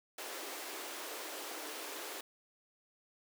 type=high-pass noise; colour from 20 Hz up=pink; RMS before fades=-44 dBFS; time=0.18-2.21 s; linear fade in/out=5 ms; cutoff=300 Hz; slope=48 dB/octave; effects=none